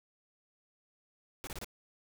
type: noise bursts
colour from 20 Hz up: pink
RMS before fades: -42 dBFS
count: 4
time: 1.44-1.645 s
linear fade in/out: 0 ms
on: 31 ms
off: 27 ms
effects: none